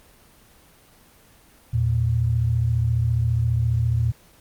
sine tone pair together, 81.87 / 116.54 Hz, E2 / A#2, -11 / 0 cents, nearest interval tritone, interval 611 cents, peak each -24 / -19 dBFS, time 1.73-4.12 s, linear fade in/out 10 ms, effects pink hiss -53 dBFS RMS until 4.4 s + Opus 24 kbps

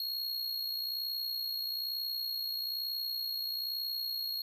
square tone with amplitude modulation, 4296 Hz, C8, 45 cents sharp, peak -32 dBFS, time 0-4.42 s, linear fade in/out 2 ms, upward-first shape sine, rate 61.1 Hz, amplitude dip 50%, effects none

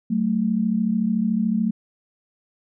sine tone pair together, 189.5 / 223.2 Hz, F#3 / A3, +42 / +25 cents, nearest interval minor third, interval 283 cents, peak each -23 / -20 dBFS, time 0.1-1.71 s, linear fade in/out 10 ms, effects none

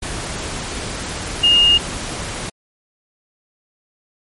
sine tone in noise, 2840 Hz, F7, 28 cents sharp, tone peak -9 dBFS, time 1.43-1.78 s, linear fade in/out 10 ms, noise pink, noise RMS -26 dBFS, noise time 0.02-2.5 s, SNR +14 dB, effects MP3 48 kbps

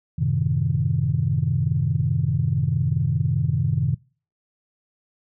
sine chord, F# diminished seventh, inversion none, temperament equal, 92.5 / 110 / 130.81 / 155.56 Hz, F#2 / A2 / C3 / Eb3, 0 / 0 / 0 / 0 cents, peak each -26 / -26 / -22 / -23 dBFS, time 0.18-3.95 s, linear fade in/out 10 ms, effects noise-tail reverb RT60 0.4 s tail -25 dB re dry + tanh soft clip ceiling -8 dBFS

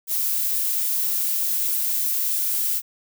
violet noise, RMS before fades -23 dBFS, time 0.07-2.82 s, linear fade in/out 50 ms, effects none

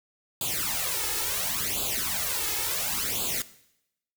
white noise with flanger, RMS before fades -29 dBFS, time 0.41-3.42 s, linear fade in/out 2 ms, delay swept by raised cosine 0.26 to 2.36 ms, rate 0.71 Hz, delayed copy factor +0.9, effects noise-tail reverb RT60 0.8 s tail -17 dB re dry

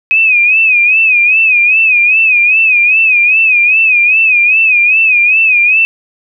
sine tone with vibrato, 2523 Hz, D#7, 23 cents sharp, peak -5 dBFS, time 0.11-5.85 s, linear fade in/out 0 ms, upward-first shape sine, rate 2.5 Hz, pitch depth 100 cents each way, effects none

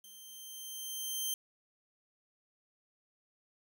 10% pulse tone with level ramp, 3136 Hz, G7, in tune, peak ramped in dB -44 to -24 dBFS, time 0.04-1.34 s, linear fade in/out 2 ms, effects 11-bit

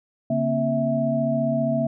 sine tone cluster, 141.7 / 234.4 / 269.4 / 655 Hz, C#3 / A#3 / C#4 / E5, +38 / +10 / -49 / -11 cents, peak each -27 / -24 / -30 / -23 dBFS, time 0.3-1.87 s, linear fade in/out 5 ms, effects none

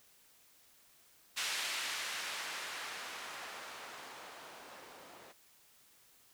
violet noise with low-pass filter sweep, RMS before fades -43 dBFS, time 1.36-5.33 s, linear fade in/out 20 ms, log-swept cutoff 2600 to 530 Hz, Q 0.73, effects white hiss -65 dBFS RMS until 6.33 s

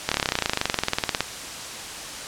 slowing click train, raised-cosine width 0.2 ms, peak -3 dBFS, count 29, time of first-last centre 0.09-1.206 s, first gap 26 ms, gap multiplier 1.03, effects white hiss -34 dBFS RMS until 2.27 s + low-pass 8000 Hz 12 dB/octave

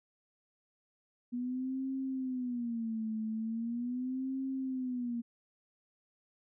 sine tone with vibrato, 241.4 Hz, B3, 39 cents flat, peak -33 dBFS, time 1.32-5.22 s, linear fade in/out 20 ms, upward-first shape sine, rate 0.4 Hz, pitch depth 170 cents each way, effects none

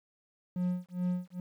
triangle tone with tremolo, 179.8 Hz, F#3, 49 cents flat, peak -25 dBFS, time 0.56-1.4 s, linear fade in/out 2 ms, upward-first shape sine, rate 2.4 Hz, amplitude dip 100%, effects 11-bit

